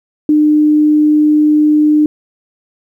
sine tone, 301.9 Hz, D4, 48 cents sharp, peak -6 dBFS, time 0.29-2.06 s, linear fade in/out 2 ms, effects 8-bit

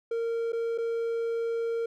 triangle tone with dropouts, 461.3 Hz, A#4, 18 cents flat, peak -25 dBFS, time 0.11-1.86 s, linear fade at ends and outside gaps 5 ms, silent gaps 0.522-0.53 / 0.778-0.783 s, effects none

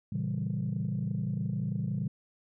sine chord, A# diminished seventh, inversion none, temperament equal with one note detuned, 115.4 / 138.59 / 164.81 / 196 Hz, A#2 / C#3 / E3 / G3, -17 / 0 / 0 / 0 cents, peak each -34 dBFS, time 0.12-2.08 s, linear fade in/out 5 ms, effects tanh soft clip ceiling -23 dBFS

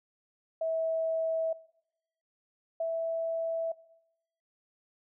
sine tone pair in turn, 649 / 657.7 Hz, E5 / E5, -27 / -4 cents, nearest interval unison, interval 23 cents, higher second, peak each -28 dBFS, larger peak neither, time 0.61-1.53 / 2.8-3.72 s, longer neither, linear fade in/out 5 ms, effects noise-tail reverb RT60 0.8 s tail -21 dB re dry

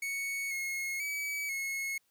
45% pulse tone with pitch steps, 2220 / 2164 / 2282 / 2178 Hz, C#7 / C#7 / C#7 / C#7, +2 / -42 / +50 / -31 cents, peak -33 dBFS, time 0.02-1.98 s, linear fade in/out 5 ms, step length 490 ms, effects white hiss -74 dBFS RMS until 2.1 s

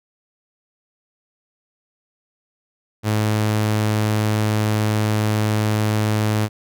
sawtooth tone, 107.1 Hz, A2, 46 cents flat, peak -13 dBFS, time 3.03-6.49 s, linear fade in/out 50 ms, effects none

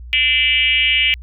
sine tone with frequency modulation, 2601 Hz, E7, 24 cents flat, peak -12 dBFS, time 0.13-1.14 s, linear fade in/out 0 ms, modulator 274 Hz, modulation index 1.8, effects added 60 Hz sine -31 dBFS peak until 1.22 s

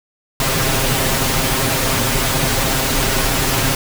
pink noise with comb filter, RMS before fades -17 dBFS, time 0.4-3.75 s, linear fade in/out 2 ms, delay 7.5 ms, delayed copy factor +0.75, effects none

